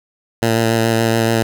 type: tone with vibrato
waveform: 10% pulse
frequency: 113.9 Hz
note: A#2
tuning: 40 cents flat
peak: -5 dBFS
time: 0.42-1.43 s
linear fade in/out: 5 ms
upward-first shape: sine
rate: 7 Hz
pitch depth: 20 cents each way
effects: none